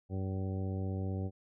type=harmonic tone; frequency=95.4 Hz; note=G2; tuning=47 cents flat; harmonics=1 / 2 / 3 / 4 / 5 / 6 / 8; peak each=-34 / -40 / -44 / -46 / -48 / -50 / -52 dBFS; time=0.09-1.31 s; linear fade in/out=50 ms; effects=none